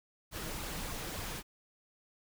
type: noise with flanger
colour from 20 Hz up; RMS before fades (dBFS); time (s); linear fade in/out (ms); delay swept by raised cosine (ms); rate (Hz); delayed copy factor
pink; -40; 0.31-1.43; 50; 0.79 to 6.59; 3.4; +0.5
effects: none